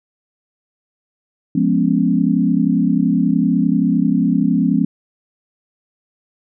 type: chord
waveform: sine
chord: C# dominant seventh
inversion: first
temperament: equal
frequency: 174.61 / 207.7 / 246.9 / 277.2 Hz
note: E#3 / G#3 / B3 / C#4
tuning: 0 / 0 / 0 / 0 cents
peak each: -18 dBFS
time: 1.55-4.85 s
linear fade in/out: 5 ms
effects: none